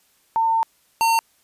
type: tone pair in turn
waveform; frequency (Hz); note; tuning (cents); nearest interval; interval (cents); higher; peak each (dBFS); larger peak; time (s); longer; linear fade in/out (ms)
sine / square; 903 / 909.8; A5 / A#5; +45 / -42; unison; 13; second; -16; neither; 0.36-0.63 / 1.01-1.19; first; 0
effects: white hiss -61 dBFS RMS until 1.43 s + resampled to 32000 Hz